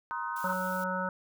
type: chord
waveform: sine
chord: C half-diminished seventh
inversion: third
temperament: just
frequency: 941.9 / 1046.5 / 1255.8 / 1507 Hz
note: Bb5 / C6 / Eb6 / Gb6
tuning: +18 / 0 / +16 / +31 cents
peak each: -36 / -39 / -38 / -39 dBFS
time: 0.11-0.53 s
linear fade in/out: 0 ms
type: noise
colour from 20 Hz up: blue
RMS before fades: -47 dBFS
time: 0.36-0.84 s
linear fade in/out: 2 ms
type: harmonic tone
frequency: 185 Hz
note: F#3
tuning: in tune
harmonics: 1 / 3 / 5 / 7 / 8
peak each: -36 / -36 / -36 / -36 / -36 dBFS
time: 0.44-1.09 s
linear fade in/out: 2 ms
effects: none